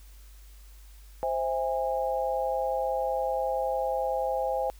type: chord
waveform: sine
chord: C augmented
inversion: none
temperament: just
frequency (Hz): 523.3 / 654.1 / 817.6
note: C5 / E5 / G#5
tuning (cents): 0 / -14 / -27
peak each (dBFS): -29 / -32 / -30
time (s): 1.23-4.7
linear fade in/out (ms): 0
effects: added 50 Hz sine -47 dBFS peak until 4.79 s + white hiss -59 dBFS RMS until 4.79 s